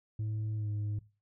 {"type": "tone with pitch glide", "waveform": "sine", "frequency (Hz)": [108, 104.5], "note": ["A2", "G#2"], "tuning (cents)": [-32, 11], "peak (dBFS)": -29, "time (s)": [0.19, 0.99], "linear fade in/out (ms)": 5, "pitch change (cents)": -57, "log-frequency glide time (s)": [0.56, 0.69], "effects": ["noise-tail reverb RT60 0.3 s tail -19 dB re dry", "tanh soft clip ceiling -31 dBFS"]}